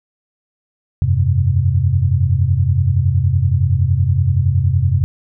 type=chord; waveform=sine; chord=F suspended second; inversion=none; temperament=equal; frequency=87.31 / 98 / 130.81 Hz; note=F2 / G2 / C3; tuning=0 / 0 / 0 cents; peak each=-16 dBFS; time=1.02-5.04 s; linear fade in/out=0 ms; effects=none